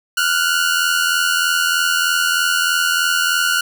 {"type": "tone pair together", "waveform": "sawtooth", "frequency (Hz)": [1400, 1483.2], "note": ["F6", "F#6"], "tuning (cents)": [4, 4], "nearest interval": "minor second", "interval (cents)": 100, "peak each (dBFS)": -14, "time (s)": [0.17, 3.61], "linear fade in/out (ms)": 5, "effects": ["8-bit"]}